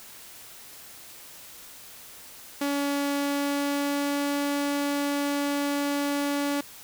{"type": "tone with pitch glide", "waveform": "sawtooth", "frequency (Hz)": [283.4, 285.5], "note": ["C#4", "D4"], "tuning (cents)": [38, -49], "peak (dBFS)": -21, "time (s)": [2.61, 6.61], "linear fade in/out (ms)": 5, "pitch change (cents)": 13, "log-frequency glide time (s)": [3.14, 4.42], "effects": ["white hiss -46 dBFS RMS until 6.83 s"]}